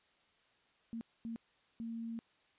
sine tone bursts at uneven times, 229 Hz, A#3, 31 cents flat, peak -39 dBFS, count 3, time 0.93-1.01 / 1.25-1.36 / 1.8-2.19 s, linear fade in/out 0 ms, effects white hiss -71 dBFS RMS until 2.58 s + resampled to 8000 Hz

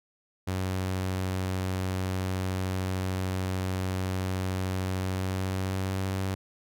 sawtooth tone with pitch glide, 93.5 to 95.52 Hz, F#2 to G2, +19 to -44 cents, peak -24 dBFS, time 0.47-6.35 s, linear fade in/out 10 ms, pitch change +37 cents, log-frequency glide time 4.96-6.04 s, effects none

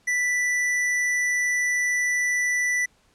sine tone with hard clipping, 1975.5 Hz, B6, in tune, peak -22 dBFS, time 0.07-2.86 s, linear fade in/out 10 ms, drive 17 dB, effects pink hiss -62 dBFS RMS until 3.14 s + low-pass 9000 Hz 12 dB/octave

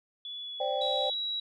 sine tone with pitch glide, 3420 to 3392 Hz, A7 to G#7, -50 to +36 cents, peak -37 dBFS, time 0.25-1.14 s, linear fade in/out 2 ms, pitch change -14 cents, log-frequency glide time 0.42-0.56 s
sine chord, C suspended second, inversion none, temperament equal, 523.3 / 587.3 / 784 Hz, C5 / D5 / G5, 0 / 0 / 0 cents, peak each -32 dBFS, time 0.6-1.1 s, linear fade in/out 5 ms
sine tone, 3881 Hz, B7, 31 cents flat, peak -30 dBFS, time 0.81-1.4 s, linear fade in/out 5 ms
effects tanh soft clip ceiling -17 dBFS

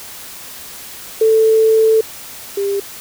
sine tone pair in turn, 442.2 / 398.9 Hz, A4 / G4, +9 / +30 cents, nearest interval major second, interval 179 cents, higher first, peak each -8 / -15 dBFS, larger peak first, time 1.21-2.01 / 2.57-2.8 s, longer first, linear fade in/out 5 ms, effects white hiss -33 dBFS RMS until 3 s

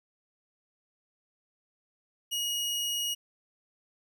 sawtooth tone, 2888 Hz, F#7, 43 cents flat, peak -26 dBFS, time 2.31-3.15 s, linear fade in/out 20 ms, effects none

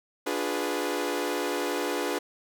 sawtooth chord, D diminished seventh, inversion none, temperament equal with one note detuned, 293.7 / 354.7 / 415.3 / 493.9 Hz, D4 / F4 / Ab4 / Cb5, 0 / +27 / 0 / 0 cents, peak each -29 dBFS, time 0.26-2.19 s, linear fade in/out 10 ms, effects none

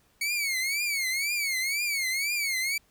sawtooth tone with vibrato, 2221 Hz, C#7, 3 cents sharp, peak -23 dBFS, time 0.21-2.78 s, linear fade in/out 5 ms, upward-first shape triangle, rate 2 Hz, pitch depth 170 cents each way, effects pink hiss -65 dBFS RMS until 2.9 s

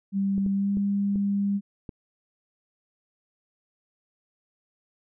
sine tone with pitch glide, 196.5 to 200.3 Hz, G3 to G3, +4 to +38 cents, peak -22 dBFS, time 0.12-1.61 s, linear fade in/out 50 ms, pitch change +34 cents, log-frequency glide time 0.53-0.72 s
clicks, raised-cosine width 3 ms, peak -24 dBFS, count 5, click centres 0.38 / 0.463 / 0.771 / 1.158 / 1.892 s
effects none

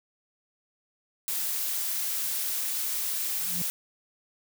blue noise, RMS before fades -30 dBFS, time 1.28-3.7 s, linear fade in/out 0 ms
triangle tone with exponential growth, 175.4 Hz, F3, 8 cents sharp, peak -29 dBFS, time 3.32-3.62 s, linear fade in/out 0 ms, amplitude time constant 64 ms
effects none

